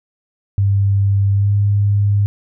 sine tone with pitch glide, 99.3 to 101.68 Hz, G2 to G#2, +23 to -36 cents, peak -11 dBFS, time 0.58-2.26 s, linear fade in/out 0 ms, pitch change +41 cents, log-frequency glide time 1.31-1.52 s, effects none

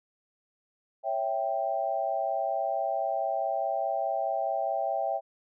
sine chord, C# diminished, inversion none, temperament equal, 554.4 / 659.3 / 784 Hz, C#5 / E5 / G5, 0 / 0 / 0 cents, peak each -34 / -30 / -30 dBFS, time 1.03-5.21 s, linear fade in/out 50 ms, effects none

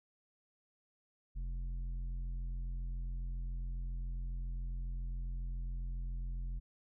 triangle tone with tanh clipping, 43.65 Hz, F1, in tune, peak -38 dBFS, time 1.35-6.6 s, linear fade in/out 20 ms, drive 12 dB, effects none

